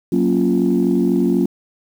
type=chord; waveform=sine; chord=Gb major seventh; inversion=none; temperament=equal; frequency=185 / 233.1 / 277.2 / 349.2 Hz; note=Gb3 / Bb3 / Db4 / F4; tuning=0 / 0 / 0 / 0 cents; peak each=-18 dBFS; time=0.12-1.46 s; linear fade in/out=5 ms; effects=tanh soft clip ceiling -6 dBFS + 7-bit